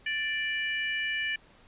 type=harmonic tone; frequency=587.3 Hz; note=D5; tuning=in tune; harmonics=3 / 4 / 5; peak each=-31 / -33 / -35 dBFS; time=0.06-1.36 s; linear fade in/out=5 ms; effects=pink hiss -58 dBFS RMS until 1.67 s + resampled to 8000 Hz